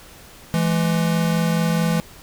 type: tone pair together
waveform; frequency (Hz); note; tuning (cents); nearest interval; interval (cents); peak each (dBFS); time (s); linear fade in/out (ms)
square; 167.2 / 211.8; E3 / G#3; +25 / +34; major third; 409; -19 / -24; 0.54-2; 0
effects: pink hiss -44 dBFS RMS until 2.22 s